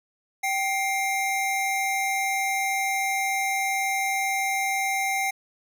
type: tone pair together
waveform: square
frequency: 776.7 / 2117 Hz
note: G5 / C7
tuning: -16 / +20 cents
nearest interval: octave + perfect fourth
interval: 1736 cents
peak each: -27 dBFS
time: 0.43-5.31 s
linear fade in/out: 10 ms
effects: none